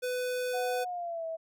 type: tone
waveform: square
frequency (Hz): 499.4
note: B4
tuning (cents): +19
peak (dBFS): -31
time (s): 0.02-0.85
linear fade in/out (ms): 20
type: tone with pitch glide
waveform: sine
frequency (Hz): 735 to 651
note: F#5 to E5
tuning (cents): -12 to -22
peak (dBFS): -33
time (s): 0.53-1.37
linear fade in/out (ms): 20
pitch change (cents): -210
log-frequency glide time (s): 0.82-1.26
effects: none